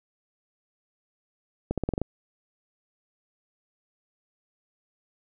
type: accelerating click train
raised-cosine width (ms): 2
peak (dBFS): -13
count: 7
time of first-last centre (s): 1.71-2.016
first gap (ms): 67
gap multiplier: 0.89
effects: none